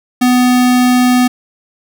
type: tone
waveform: square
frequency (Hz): 249.2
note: B3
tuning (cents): +16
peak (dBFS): -8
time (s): 0.21-1.28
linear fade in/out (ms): 10
effects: none